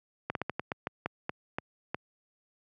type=slowing click train; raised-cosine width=0.5 ms; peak=-16 dBFS; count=11; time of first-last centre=0.3-1.945 s; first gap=52 ms; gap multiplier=1.24; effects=high-pass 100 Hz 12 dB/octave